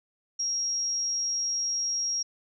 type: tone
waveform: sine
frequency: 5610 Hz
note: F8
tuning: 7 cents sharp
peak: -26 dBFS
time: 0.39-2.23 s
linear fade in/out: 10 ms
effects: none